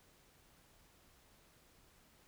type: silence
effects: pink hiss -67 dBFS RMS until 2.27 s